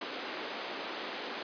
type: band-pass noise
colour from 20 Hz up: pink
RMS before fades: -40 dBFS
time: 0.01-1.43 s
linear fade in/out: 5 ms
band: 290 to 4600 Hz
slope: 24 dB/octave
effects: resampled to 11025 Hz